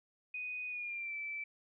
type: tone with pitch glide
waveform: sine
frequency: 2489 to 2322 Hz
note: D#7 to D7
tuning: 0 to -20 cents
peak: -38 dBFS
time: 0.34-1.44 s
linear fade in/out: 5 ms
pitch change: -120 cents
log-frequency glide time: 0.67-1.15 s
effects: none